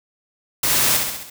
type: noise with echo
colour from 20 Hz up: white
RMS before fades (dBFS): -19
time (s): 0.63-0.97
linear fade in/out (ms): 5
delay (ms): 66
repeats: 5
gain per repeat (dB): -4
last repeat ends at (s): 1.3
effects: none